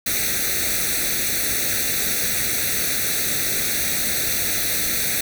white noise with comb filter, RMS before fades -22 dBFS, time 0.06-5.21 s, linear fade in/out 5 ms, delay 0.49 ms, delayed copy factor +0.9, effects none

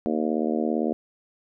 harmonic tone, 77.78 Hz, D#2, in tune, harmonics 3 / 4 / 5 / 6 / 7 / 8 / 9, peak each -26 / -28 / -30 / -32 / -33 / -34 / -35 dBFS, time 0.06-0.93 s, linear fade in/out 0 ms, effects none

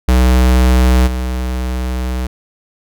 square tone with level steps, 62.9 Hz, B1, 32 cents sharp, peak -8 / -17 dBFS, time 0.08-2.27 s, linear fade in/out 5 ms, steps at 1.06 s, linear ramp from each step 20 ms, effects none

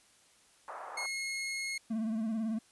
pink band-pass noise, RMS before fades -44 dBFS, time 0.68-1.06 s, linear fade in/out 0 ms, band 690 to 1300 Hz, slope 24 dB/octave
sawtooth tone, 2162 Hz, C#7, 44 cents flat, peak -31 dBFS, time 0.97-1.78 s, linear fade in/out 5 ms
triangle tone with vibrato, 221.6 Hz, A3, 13 cents sharp, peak -29 dBFS, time 1.9-2.59 s, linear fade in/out 10 ms, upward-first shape sine, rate 18 Hz, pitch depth 60 cents each way
effects white hiss -64 dBFS RMS until 2.71 s + resampled to 24000 Hz

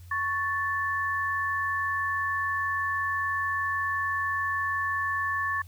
sine tone pair together, 1108.7 / 1754.9 Hz, C#6 / A6, 0 / -5 cents, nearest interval minor sixth, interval 795 cents, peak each -29 / -28 dBFS, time 0.11-5.62 s, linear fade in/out 5 ms, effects added 88 Hz sine -44 dBFS peak until 5.67 s + white hiss -60 dBFS RMS until 5.67 s

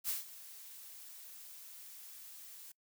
blue noise with ADSR envelope, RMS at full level -35 dBFS, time 0.04-2.72 s, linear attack 46 ms, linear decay 150 ms, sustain -17 dB, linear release 6 ms, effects noise-tail reverb RT60 0.1 s tail -24 dB re dry

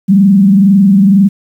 sine tone with frequency modulation, 196 Hz, G3, in tune, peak -3 dBFS, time 0.08-1.29 s, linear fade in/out 20 ms, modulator 22 Hz, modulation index 0.62, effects 7-bit

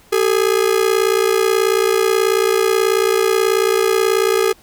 45% pulse ring-modulated tone, 415 Hz, G#4, 1 cent flat, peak -10 dBFS, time 0.12-4.53 s, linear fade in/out 10 ms, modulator 29.2 Hz, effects pink hiss -49 dBFS RMS until 4.62 s

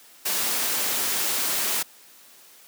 white noise, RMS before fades -25 dBFS, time 0.25-1.83 s, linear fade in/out 10 ms, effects white hiss -51 dBFS RMS until 2.67 s + high-pass 200 Hz 12 dB/octave

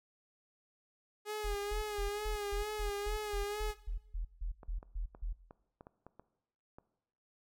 sawtooth tone with vibrato, 415.3 Hz, G#4, in tune, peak -33 dBFS, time 1.25-3.75 s, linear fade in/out 50 ms, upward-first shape sine, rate 2.2 Hz, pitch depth 45 cents each way
sine tone bursts, 41.2 Hz, E1, in tune, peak -34 dBFS, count 15, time 1.44-5.33 s, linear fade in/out 10 ms, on 110 ms, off 160 ms
clicks, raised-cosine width 1 ms, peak -37 dBFS, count 9, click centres 4.632 / 4.829 / 5.149 / 5.509 / 5.809 / 5.869 / 6.066 / 6.196 / 6.785 s
effects noise-tail reverb RT60 0.9 s tail -18 dB re dry

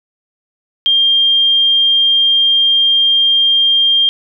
sine tone, 3200 Hz, G7, 35 cents sharp, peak -8 dBFS, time 0.86-4.09 s, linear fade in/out 0 ms, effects none

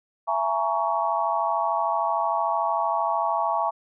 sine chord, A# half-diminished seventh, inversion second, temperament just, 671.3 / 839.1 / 932.3 / 1118.8 Hz, E5 / G#5 / A#5 / C#6, +31 / +18 / 0 / +16 cents, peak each -27 dBFS, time 0.27-3.71 s, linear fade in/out 20 ms, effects none

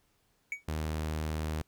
triangle tone with exponential decay, 2252 Hz, C#7, 27 cents sharp, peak -27 dBFS, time 0.52-0.64 s, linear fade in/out 1 ms, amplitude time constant 24 ms
sawtooth tone, 77.78 Hz, D#2, in tune, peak -28 dBFS, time 0.68-1.62 s, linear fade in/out 5 ms
effects pink hiss -72 dBFS RMS until 1.67 s

